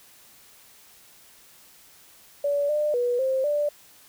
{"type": "tone with pitch steps", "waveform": "sine", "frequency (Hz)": [573, 599, 486.7, 527, 588], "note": ["D5", "D5", "B4", "C5", "D5"], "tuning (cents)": [-43, 34, -25, 12, 2], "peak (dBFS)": -21, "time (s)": [2.44, 3.69], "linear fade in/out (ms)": 5, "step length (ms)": 250, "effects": ["white hiss -53 dBFS RMS until 4.08 s"]}